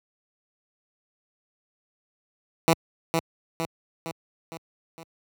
10% pulse tone with echo, 164.4 Hz, E3, 4 cents flat, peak -8 dBFS, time 2.68-2.73 s, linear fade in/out 0 ms, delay 460 ms, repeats 5, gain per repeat -5 dB, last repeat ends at 5.03 s, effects high-pass 100 Hz 12 dB/octave

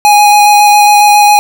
square tone with vibrato, 829 Hz, G#5, 3 cents flat, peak -3 dBFS, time 0.05-1.39 s, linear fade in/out 0 ms, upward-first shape square, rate 7.3 Hz, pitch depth 9 cents each way, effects none

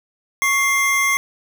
square tone pair together, 1108.7 / 2102 Hz, C#6 / C7, 0 / +7 cents, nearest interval major seventh, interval 1107 cents, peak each -22 / -17 dBFS, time 0.42-1.17 s, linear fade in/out 0 ms, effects none

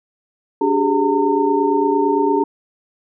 sine tone cluster, 290 / 386.1 / 414.9 / 911 Hz, D4 / G4 / G#4 / A#5, -22 / -26 / -2 / -40 cents, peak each -19 dBFS, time 0.61-2.44 s, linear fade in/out 5 ms, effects none

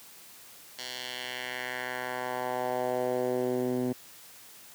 10% pulse tone with band-pass filter sweep, 125.6 Hz, B2, 30 cents sharp, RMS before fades -32 dBFS, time 0.78-3.93 s, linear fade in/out 10 ms, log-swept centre 4400 to 250 Hz, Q 1.6, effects white hiss -51 dBFS RMS until 4.74 s + high-pass 80 Hz 12 dB/octave

